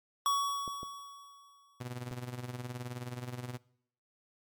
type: tone with exponential decay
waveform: square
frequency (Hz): 1124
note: C#6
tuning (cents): +24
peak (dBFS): -26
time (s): 0.26-1.83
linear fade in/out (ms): 1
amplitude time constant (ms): 340
type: clicks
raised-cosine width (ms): 2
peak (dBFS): -31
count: 3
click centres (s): 0.678 / 0.831 / 2.112
type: tone with tremolo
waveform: sawtooth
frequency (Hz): 123.47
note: B2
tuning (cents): 0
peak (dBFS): -32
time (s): 1.8-3.58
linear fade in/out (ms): 10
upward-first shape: sine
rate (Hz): 19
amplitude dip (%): 70
effects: noise-tail reverb RT60 0.7 s tail -23 dB re dry + MP3 96 kbps